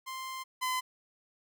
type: tone pair in turn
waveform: sawtooth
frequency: 1046.5 / 1020.2 Hz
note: C6 / C6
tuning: 0 / -44 cents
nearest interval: unison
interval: 44 cents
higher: first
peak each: -34 / -26 dBFS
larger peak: second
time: 0.06-0.44 / 0.61-0.81 s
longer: first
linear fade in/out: 20 ms
effects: none

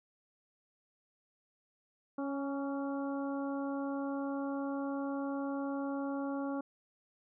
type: harmonic tone with a mistuned harmonic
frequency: 277.2 Hz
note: C#4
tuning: in tune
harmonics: 1 / 2 / 3 / 4 / 5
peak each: -35 / -41 / -45 / -47 / -49 dBFS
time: 2.18-6.61 s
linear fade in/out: 5 ms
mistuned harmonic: 4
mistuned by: +25 cents
effects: none

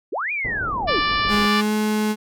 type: linear two-way sweep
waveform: sine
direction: up then down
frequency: 260 to 2477 to 260 Hz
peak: -22 dBFS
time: 0.12-1 s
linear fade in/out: 10 ms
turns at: 0.32 s
type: low-pass noise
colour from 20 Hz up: pink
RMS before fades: -32 dBFS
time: 0.44-1.47 s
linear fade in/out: 10 ms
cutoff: 770 Hz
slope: 24 dB/octave
type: harmonic tone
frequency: 587.3 Hz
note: D5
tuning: in tune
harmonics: 2 / 3 / 4 / 5 / 6 / 7 / 8 / 9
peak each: -21 / -25 / -27 / -29 / -31 / -32 / -33 / -34 dBFS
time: 0.87-1.62 s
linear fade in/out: 20 ms
type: tone with pitch glide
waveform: 35% pulse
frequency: 207.7 to 213.4 Hz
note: G#3 to G#3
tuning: 0 to +47 cents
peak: -17 dBFS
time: 1.28-2.16 s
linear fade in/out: 50 ms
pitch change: +47 cents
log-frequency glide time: 1.47-1.73 s
effects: none

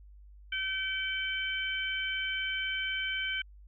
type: harmonic tone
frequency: 768 Hz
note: G5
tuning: 36 cents flat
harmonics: 2 / 3 / 4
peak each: -35 / -35 / -35 dBFS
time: 0.52-3.42 s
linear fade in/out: 5 ms
effects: added 50 Hz sine -50 dBFS peak until 3.67 s

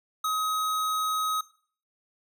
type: tone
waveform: square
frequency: 1266 Hz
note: D#6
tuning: 30 cents sharp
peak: -26 dBFS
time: 0.24-1.41 s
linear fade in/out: 5 ms
effects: noise-tail reverb RT60 0.5 s tail -19 dB re dry

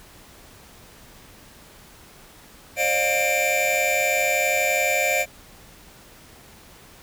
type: tone cluster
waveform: square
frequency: 536 / 607 / 710 / 2346 / 2438 Hz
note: C5 / D#5 / F5 / D7 / D#7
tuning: +42 / -43 / +28 / -2 / -36 cents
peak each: -28 / -27 / -28 / -23 / -32 dBFS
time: 2.76-5.26 s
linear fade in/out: 50 ms
effects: pink hiss -48 dBFS RMS until 7.02 s

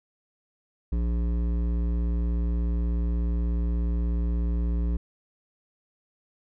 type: tone with hard clipping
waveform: sine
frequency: 58.3 Hz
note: A#1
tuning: 1 cent sharp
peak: -25 dBFS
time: 0.92-4.97 s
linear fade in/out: 5 ms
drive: 12 dB
effects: none

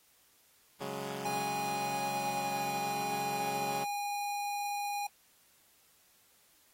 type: chord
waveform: 10% pulse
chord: C# suspended fourth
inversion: none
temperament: equal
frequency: 138.59 / 185 / 207.7 Hz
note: C#3 / F#3 / G#3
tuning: 0 / 0 / 0 cents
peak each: -34 dBFS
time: 0.8-3.85 s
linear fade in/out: 20 ms
type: tone with pitch glide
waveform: square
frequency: 822 to 816.8 Hz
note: G#5 to G#5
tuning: -18 to -29 cents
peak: -34 dBFS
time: 1.25-5.07 s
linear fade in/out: 5 ms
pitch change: -11 cents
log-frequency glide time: 2.24-2.64 s
effects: white hiss -66 dBFS RMS until 6.73 s + AAC 48 kbps

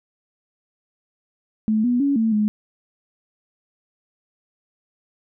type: tone with pitch steps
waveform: sine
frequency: 217 / 244.3 / 280.8 / 223.6 / 211.3 Hz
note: A3 / B3 / C#4 / A3 / G#3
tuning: -24 / -19 / +22 / +28 / +30 cents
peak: -16 dBFS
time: 1.68-2.48 s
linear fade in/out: 0 ms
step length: 160 ms
effects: none

